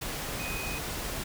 sine tone in noise, 2500 Hz, D#7, 8 cents sharp, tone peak -37 dBFS, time 0.39-0.79 s, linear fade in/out 10 ms, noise pink, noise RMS -35 dBFS, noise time 0.01-1.24 s, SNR -5 dB, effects none

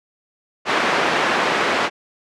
white band-pass noise, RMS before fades -19 dBFS, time 0.65-1.9 s, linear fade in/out 50 ms, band 240 to 1800 Hz, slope 12 dB/octave, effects low-pass 8000 Hz 12 dB/octave

